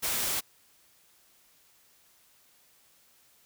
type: noise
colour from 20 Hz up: white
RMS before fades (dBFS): -30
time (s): 0.02-0.41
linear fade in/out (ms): 20
effects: white hiss -63 dBFS RMS until 3.45 s